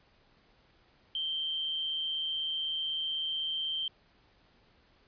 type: tone with amplitude modulation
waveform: sine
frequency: 3136 Hz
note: G7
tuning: in tune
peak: -29 dBFS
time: 1.15-3.88 s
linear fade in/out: 2 ms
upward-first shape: sine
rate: 156 Hz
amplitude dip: 40%
effects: pink hiss -65 dBFS RMS until 5.07 s + resampled to 11025 Hz